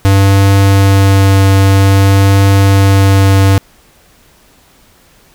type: tone with vibrato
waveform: square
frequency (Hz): 97.8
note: G2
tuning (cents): -4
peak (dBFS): -5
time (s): 0.05-3.58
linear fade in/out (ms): 0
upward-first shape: triangle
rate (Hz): 0.52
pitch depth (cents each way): 11
effects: pink hiss -46 dBFS RMS until 5.34 s